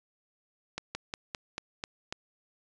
slowing click train, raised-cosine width 0.2 ms, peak -17 dBFS, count 7, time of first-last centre 0.78-2.125 s, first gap 170 ms, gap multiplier 1.11, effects resampled to 22050 Hz

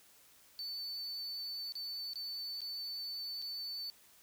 triangle tone with dropouts, 4505 Hz, C#8, 27 cents sharp, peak -38 dBFS, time 0.59-3.9 s, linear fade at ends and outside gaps 0 ms, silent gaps 1.722-1.754 / 2.134-2.157 / 2.606-2.617 / 3.418-3.423 s, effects white hiss -63 dBFS RMS until 4.22 s

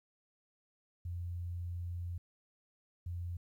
sine tone bursts at uneven times, 87.31 Hz, F2, in tune, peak -37 dBFS, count 2, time 1.05-2.18 / 3.06-3.37 s, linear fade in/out 5 ms, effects 12-bit

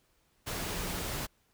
sine tone in noise, 178 Hz, F3, 33 cents sharp, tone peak -44 dBFS, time 0.73-1.04 s, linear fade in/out 20 ms, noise pink, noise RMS -36 dBFS, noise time 0.46-1.27 s, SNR -11 dB, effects pink hiss -71 dBFS RMS until 1.53 s

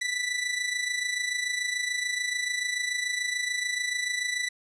sawtooth tone with amplitude modulation, 1975.5 Hz, B6, in tune, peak -21 dBFS, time 0.01-4.49 s, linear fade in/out 10 ms, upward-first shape sine, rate 26.9 Hz, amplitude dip 60%, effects resampled to 22050 Hz + 10-bit

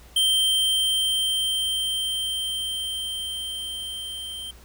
square tone with level ramp, 3136 Hz, G7, in tune, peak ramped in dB -18 to -33 dBFS, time 0.16-4.51 s, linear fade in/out 5 ms, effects added 60 Hz sine -48 dBFS peak until 4.64 s + pink hiss -52 dBFS RMS until 4.64 s

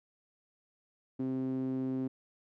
sawtooth tone with band-pass filter, 130.81 Hz, C3, in tune, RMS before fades -34 dBFS, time 1.19-2.08 s, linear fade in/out 10 ms, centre 290 Hz, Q 4.6, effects none

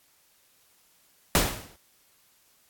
pink noise with exponential decay, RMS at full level -18 dBFS, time 1.35-1.76 s, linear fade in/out 1 ms, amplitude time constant 88 ms, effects white hiss -63 dBFS RMS until 2.69 s + AAC 64 kbps

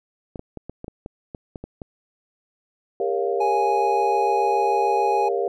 clicks, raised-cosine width 2 ms, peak -20 dBFS, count 11, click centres 0.358 / 0.394 / 0.573 / 0.696 / 0.844 / 0.881 / 1.061 / 1.348 / 1.558 / 1.64 / 1.818 s
sine chord, G half-diminished seventh, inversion none, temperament equal with one note detuned, 399.3 / 466.2 / 554.4 / 698.5 Hz, G4 / Bb4 / Db5 / F5, +32 / 0 / 0 / 0 cents, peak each -24 / -25 / -29 / -28 dBFS, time 3-5.48 s, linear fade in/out 2 ms
triangle tone, 830.6 Hz, G#5, in tune, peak -18 dBFS, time 3.4-5.29 s, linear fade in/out 10 ms
effects none

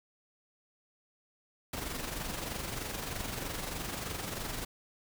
pink noise with amplitude modulation, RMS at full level -36 dBFS, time 1.73-4.65 s, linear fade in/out 5 ms, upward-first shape sine, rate 23.2 Hz, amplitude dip 50%, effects none

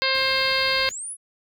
harmonic tone, 530 Hz, C5, 22 cents sharp, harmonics 1 / 2 / 3 / 4 / 5 / 6 / 7 / 8 / 9, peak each -28 / -29 / -28 / -26 / -29 / -31 / -30 / -27 / -28 dBFS, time 0.02-0.89 s, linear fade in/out 0 ms
pink band-stop noise, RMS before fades -44 dBFS, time 0.14-0.92 s, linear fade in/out 10 ms, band 520 to 1500 Hz, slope 48 dB/octave
sine linear sweep, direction up, 6290 to 10860 Hz, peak -30 dBFS, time 0.88-1.17 s, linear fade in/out 50 ms
effects none

